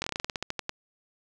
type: slowing click train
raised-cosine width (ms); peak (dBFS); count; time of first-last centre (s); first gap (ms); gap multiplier
0.2; -13; 14; 0.02-0.694; 21; 1.14
effects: none